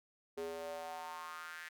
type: tone with high-pass filter sweep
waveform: square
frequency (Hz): 82.41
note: E2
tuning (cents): 0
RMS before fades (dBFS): -45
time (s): 0.37-1.69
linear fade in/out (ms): 10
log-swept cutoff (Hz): 390 to 1800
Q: 4.5
effects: none